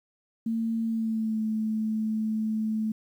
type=tone with pitch glide; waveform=sine; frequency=226.6 to 218.1 Hz; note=A#3 to A3; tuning=-49 to -15 cents; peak=-25 dBFS; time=0.46-2.92 s; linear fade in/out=5 ms; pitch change=-66 cents; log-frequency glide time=0.83-1.41 s; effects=10-bit